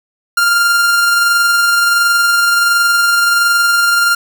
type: tone with amplitude modulation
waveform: 45% pulse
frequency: 1396.9 Hz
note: F6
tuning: in tune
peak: -8 dBFS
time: 0.37-4.15 s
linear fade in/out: 5 ms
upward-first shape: sine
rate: 21.4 Hz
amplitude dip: 25%
effects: none